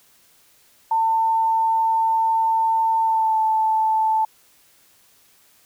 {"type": "tone with pitch glide", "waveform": "sine", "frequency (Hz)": [897, 878.5], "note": ["A5", "A5"], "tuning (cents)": [33, -3], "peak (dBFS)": -16, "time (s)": [0.91, 4.25], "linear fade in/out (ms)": 5, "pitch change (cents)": -36, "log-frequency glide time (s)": [3.03, 3.38], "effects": ["white hiss -56 dBFS RMS until 5.65 s"]}